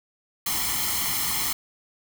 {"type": "noise with comb filter", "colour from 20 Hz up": "white", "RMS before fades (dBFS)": -26, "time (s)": [0.46, 1.53], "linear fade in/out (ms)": 5, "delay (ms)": 0.95, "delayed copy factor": 0.75, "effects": []}